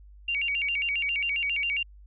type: tone with vibrato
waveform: sine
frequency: 2507 Hz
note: D#7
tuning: 12 cents sharp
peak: -25 dBFS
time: 0.28-1.83 s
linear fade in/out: 5 ms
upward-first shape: square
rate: 7.4 Hz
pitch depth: 180 cents each way
effects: added 50 Hz sine -47 dBFS peak until 2.06 s